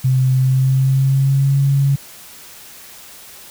sine tone with pitch glide, 130 to 138.53 Hz, C3 to C#3, -11 to -1 cents, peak -11 dBFS, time 0.04-1.96 s, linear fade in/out 10 ms, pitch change +110 cents, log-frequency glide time 0.38-1.59 s, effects white hiss -39 dBFS RMS until 3.5 s

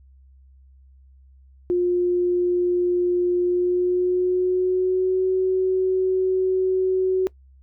sine tone with pitch glide, 355.2 to 374.2 Hz, F4 to F#4, +29 to +20 cents, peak -17 dBFS, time 1.7-7.27 s, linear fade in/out 0 ms, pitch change +91 cents, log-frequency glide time 3.43-5.27 s, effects noise-tail reverb RT60 0.1 s tail -21 dB re dry + added 66 Hz sine -48 dBFS peak until 7.62 s

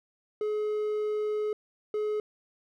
triangle tone pair in turn, 424 / 424 Hz, G#4 / G#4, +36 / +36 cents, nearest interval unison, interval 0 cents, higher neither, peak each -25 dBFS, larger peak neither, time 0.41-1.53 / 1.94-2.2 s, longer first, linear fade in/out 2 ms, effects none

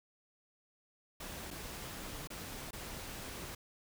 pink noise with dropouts, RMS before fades -45 dBFS, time 1.2-3.55 s, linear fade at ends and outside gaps 5 ms, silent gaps 1.506-1.51 / 2.274-2.302 / 2.709-2.73 s, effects none

